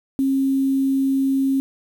sine tone with quantisation, 270 Hz, C#4, 45 cents flat, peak -16 dBFS, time 0.19-1.6 s, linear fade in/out 0 ms, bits 7, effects none

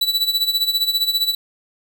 45% pulse tone with tremolo, 3950 Hz, B7, in tune, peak -14 dBFS, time 0.01-1.35 s, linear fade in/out 5 ms, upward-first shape sine, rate 15 Hz, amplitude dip 75%, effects none

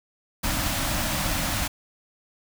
pink band-stop noise, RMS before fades -26 dBFS, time 0.43-1.68 s, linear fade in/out 10 ms, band 330 to 530 Hz, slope 96 dB/octave, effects none

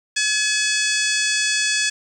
harmonic tone with a mistuned harmonic, 850 Hz, G#5, 40 cents sharp, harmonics 2 / 3 / 4 / 5 / 6 / 7 / 8 / 9 / 10, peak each -23 / -25 / -26 / -27 / -28 / -28 / -29 / -30 / -30 dBFS, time 0.16-1.9 s, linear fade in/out 10 ms, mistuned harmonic 5, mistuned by +98 cents, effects 8-bit

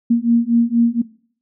sine beating tone pair, 232 / 236.2 Hz, A#3 / A#3, -8 / +23 cents, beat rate 4.2 Hz, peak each -15 dBFS, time 0.1-1.02 s, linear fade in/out 10 ms, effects noise-tail reverb RT60 0.5 s tail -19 dB re dry

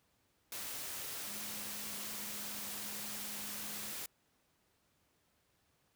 sine tone in noise, 207.7 Hz, G#3, in tune, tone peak -54 dBFS, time 1.27-3.92 s, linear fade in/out 2 ms, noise white, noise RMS -43 dBFS, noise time 0.52-4.06 s, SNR -14 dB, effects pink hiss -75 dBFS RMS until 5.95 s + high-pass 60 Hz 12 dB/octave

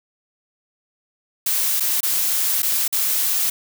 blue noise with dropouts, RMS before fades -20 dBFS, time 1.46-3.5 s, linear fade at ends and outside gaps 5 ms, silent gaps 1.799-1.805 / 2.006-2.03 / 2.622-2.629 / 2.879-2.925 s, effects none

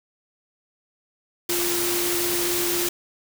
sine tone in noise, 349.2 Hz, F4, in tune, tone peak -26 dBFS, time 1.49-2.89 s, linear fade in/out 5 ms, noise white, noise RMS -25 dBFS, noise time 1.49-2.89 s, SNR -4 dB, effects none

